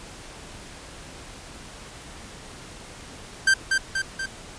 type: tone with echo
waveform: 45% pulse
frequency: 1568 Hz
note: G6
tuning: in tune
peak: -15 dBFS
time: 3.47-3.54 s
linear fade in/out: 5 ms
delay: 240 ms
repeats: 3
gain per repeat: -4 dB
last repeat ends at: 4.26 s
effects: pink hiss -42 dBFS RMS until 4.58 s + resampled to 22050 Hz